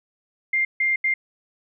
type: tone bursts at uneven times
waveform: sine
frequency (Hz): 2106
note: C7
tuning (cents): +11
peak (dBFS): -18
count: 3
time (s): 0.53-0.65 / 0.8-0.96 / 1.04-1.14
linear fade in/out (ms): 5
effects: none